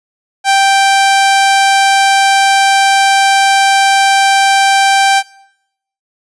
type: tone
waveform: sawtooth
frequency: 784 Hz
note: G5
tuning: in tune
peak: -3 dBFS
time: 0.44-5.23 s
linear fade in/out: 50 ms
effects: noise-tail reverb RT60 0.8 s tail -22 dB re dry + resampled to 22050 Hz